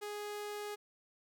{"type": "tone", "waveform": "sawtooth", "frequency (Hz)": 415.3, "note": "G#4", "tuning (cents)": 0, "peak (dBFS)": -36, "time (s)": [0.01, 0.76], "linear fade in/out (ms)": 20, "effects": []}